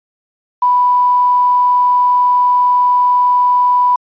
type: tone with quantisation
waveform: sine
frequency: 987.8 Hz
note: B5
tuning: in tune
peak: -8 dBFS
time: 0.62-3.96 s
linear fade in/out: 5 ms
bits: 6
effects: resampled to 11025 Hz